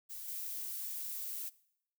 violet noise with level steps, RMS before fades -45 / -41 dBFS, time 0.09-1.5 s, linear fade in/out 20 ms, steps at 0.28 s, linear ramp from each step 2 ms, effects noise-tail reverb RT60 0.7 s tail -20 dB re dry

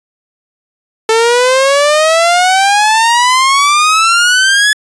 sawtooth exponential sweep, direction up, 440.4 to 1719 Hz, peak -3 dBFS, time 1.09-4.73 s, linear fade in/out 2 ms, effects resampled to 22050 Hz

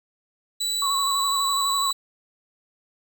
30% pulse tone, 3951 Hz, B7, in tune, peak -21 dBFS, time 0.6-1.93 s, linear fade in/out 10 ms
sine tone with vibrato, 1100 Hz, C#6, 14 cents flat, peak -23 dBFS, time 0.82-1.91 s, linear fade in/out 2 ms, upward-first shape square, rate 12 Hz, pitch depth 41 cents each way
effects none

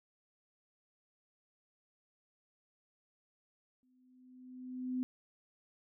sine tone with exponential growth, 254 Hz, B3, 49 cents sharp, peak -31 dBFS, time 3.83-5.03 s, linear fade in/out 0 ms, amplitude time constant 260 ms, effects none

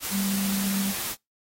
sine tone in noise, 196 Hz, G3, in tune, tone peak -25 dBFS, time 0.1-0.94 s, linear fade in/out 50 ms, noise white, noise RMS -31 dBFS, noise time 0-1.16 s, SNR +3 dB, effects noise-tail reverb RT60 0.2 s tail -26 dB re dry + AAC 48 kbps

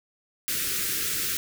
white band-stop noise, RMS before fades -28 dBFS, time 0.48-1.37 s, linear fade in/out 0 ms, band 490 to 1300 Hz, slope 48 dB/octave, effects none

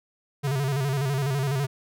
square tone with vibrato, 137.3 Hz, C#3, 16 cents flat, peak -24 dBFS, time 0.43-1.67 s, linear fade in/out 20 ms, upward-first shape square, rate 12 Hz, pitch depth 78 cents each way, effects none

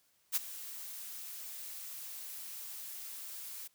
blue noise with ADSR envelope, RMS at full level -29 dBFS, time 0.32-3.68 s, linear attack 39 ms, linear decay 23 ms, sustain -16 dB, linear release 13 ms, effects white hiss -72 dBFS RMS until 3.74 s

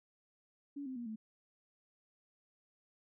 sine tone with pitch steps, 283.6 / 260.1 / 238.5 / 218.7 Hz, C#4 / C4 / A#3 / A3, +40 / -10 / +40 / -10 cents, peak -40 dBFS, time 0.76-1.16 s, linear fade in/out 10 ms, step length 100 ms, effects none

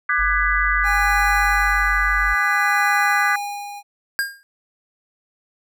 sine chord, G# half-diminished seventh, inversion second, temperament just, 1196.1 / 1495.1 / 1661.2 / 1993.5 Hz, D6 / F#6 / G#6 / B6, +31 / +18 / 0 / +16 cents, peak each -22 dBFS, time 0.09-3.36 s, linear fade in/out 5 ms
sine tone, 48.61 Hz, G1, 14 cents flat, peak -24 dBFS, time 0.18-2.35 s, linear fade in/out 20 ms
square tone with tremolo, 816 Hz, G#5, 31 cents flat, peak -21 dBFS, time 0.83-3.83 s, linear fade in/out 50 ms, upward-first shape sine, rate 0.58 Hz, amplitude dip 75%
square tone with exponential decay, 1613 Hz, G6, 49 cents sharp, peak -16 dBFS, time 4.19-4.43 s, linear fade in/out 0 ms, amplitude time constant 52 ms
effects none

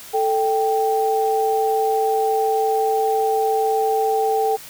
sine tone pair together, 440.5 / 784 Hz, A4 / G5, +2 / 0 cents, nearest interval minor seventh, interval 998 cents, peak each -19 dBFS, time 0.13-4.57 s, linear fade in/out 20 ms, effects white hiss -39 dBFS RMS until 4.69 s

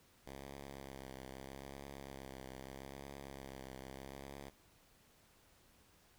5% pulse tone with vibrato, 67.6 Hz, C#2, 43 cents flat, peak -37 dBFS, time 0.26-4.5 s, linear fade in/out 10 ms, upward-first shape triangle, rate 0.79 Hz, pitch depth 53 cents each way, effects pink hiss -68 dBFS RMS until 6.18 s

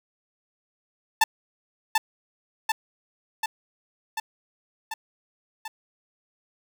sawtooth tone with echo, 884 Hz, A5, 8 cents sharp, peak -11 dBFS, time 1.21-1.24 s, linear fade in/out 5 ms, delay 740 ms, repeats 6, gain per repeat -3 dB, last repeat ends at 5.68 s, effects none

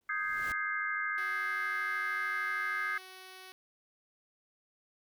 pink noise with exponential growth, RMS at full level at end -43 dBFS, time 0.01-0.52 s, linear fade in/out 1 ms, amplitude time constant 110 ms
sine chord, Ab major seventh, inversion second, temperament equal, 1244.5 / 1568 / 1661.2 / 2093 Hz, Eb6 / G6 / Ab6 / C7, 0 / 0 / 0 / 0 cents, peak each -37 dBFS, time 0.09-2.98 s, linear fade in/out 5 ms
5% pulse tone, 374.2 Hz, F#4, 20 cents sharp, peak -37 dBFS, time 1.18-3.52 s, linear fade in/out 0 ms
effects none

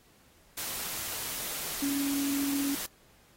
sine tone in noise, 280 Hz, C#4, 18 cents sharp, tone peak -28 dBFS, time 1.82-2.75 s, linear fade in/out 5 ms, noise white, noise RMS -36 dBFS, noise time 0.57-2.86 s, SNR +5 dB, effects pink hiss -62 dBFS RMS until 3.36 s + AAC 48 kbps

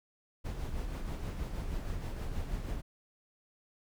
brown noise with tremolo, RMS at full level -35 dBFS, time 0.44-2.82 s, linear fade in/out 20 ms, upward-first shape sine, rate 6.3 Hz, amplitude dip 40%, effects none

